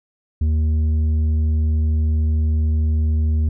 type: tone with tanh clipping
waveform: sine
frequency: 77.78 Hz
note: D#2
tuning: in tune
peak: -16 dBFS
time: 0.41-3.49 s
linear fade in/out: 5 ms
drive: 6 dB
effects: none